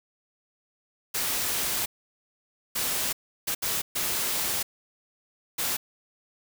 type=noise bursts at uneven times; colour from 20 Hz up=white; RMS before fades=-28 dBFS; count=6; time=1.14-1.86 / 2.75-3.13 / 3.47-3.55 / 3.62-3.82 / 3.95-4.63 / 5.58-5.77 s; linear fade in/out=10 ms; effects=none